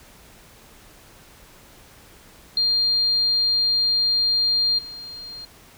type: tone with level steps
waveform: sine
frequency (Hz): 4200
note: C8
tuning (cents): +6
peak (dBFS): -17 / -34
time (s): 2.57-5.45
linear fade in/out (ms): 2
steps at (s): 4.78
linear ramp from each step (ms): 10
effects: pink hiss -49 dBFS RMS until 5.77 s